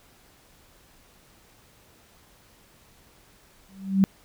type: tone with exponential growth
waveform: sine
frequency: 193.4 Hz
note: G3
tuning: 23 cents flat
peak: -12 dBFS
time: 3.69-4.04 s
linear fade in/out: 0 ms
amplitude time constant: 75 ms
effects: pink hiss -57 dBFS RMS until 4.24 s